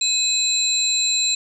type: tone cluster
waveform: sine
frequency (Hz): 2551 / 4002 / 7410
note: D#7 / B7 / A#8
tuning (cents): +43 / +22 / -11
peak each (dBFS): -27 / -20 / -21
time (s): 0.01-1.35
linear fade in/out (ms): 5
effects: none